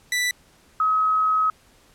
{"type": "tone pair in turn", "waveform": ["sawtooth", "sine"], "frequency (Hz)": [1975.5, 1274.6], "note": ["B6", "D#6"], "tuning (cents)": [0, 41], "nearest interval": "minor sixth", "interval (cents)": 759, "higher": "first", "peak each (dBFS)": -17, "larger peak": "neither", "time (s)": [[0.12, 0.31], [0.8, 1.5]], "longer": "second", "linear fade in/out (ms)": 2, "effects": ["pink hiss -56 dBFS RMS until 1.94 s", "low-pass 12000 Hz 12 dB/octave"]}